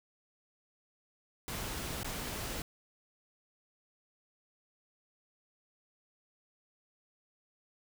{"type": "noise with dropouts", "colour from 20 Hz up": "pink", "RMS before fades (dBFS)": -39, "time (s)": [1.48, 2.62], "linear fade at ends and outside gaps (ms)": 1, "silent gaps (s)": [2.032, 2.045], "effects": []}